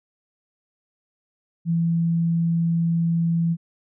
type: tone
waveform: sine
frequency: 167.3 Hz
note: E3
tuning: 26 cents sharp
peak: -18 dBFS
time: 1.65-3.57 s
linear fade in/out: 50 ms
effects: none